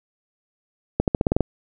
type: accelerating click train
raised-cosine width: 2 ms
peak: -4 dBFS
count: 8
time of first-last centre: 1-1.407 s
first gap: 78 ms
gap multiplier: 0.9
effects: none